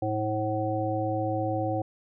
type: harmonic tone with a mistuned harmonic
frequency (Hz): 107.5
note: A2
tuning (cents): -40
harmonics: 1 / 3 / 5 / 7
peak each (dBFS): -31 / -31 / -31 / -31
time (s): 0.02-1.82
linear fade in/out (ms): 5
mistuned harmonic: 1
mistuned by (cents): +22
effects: none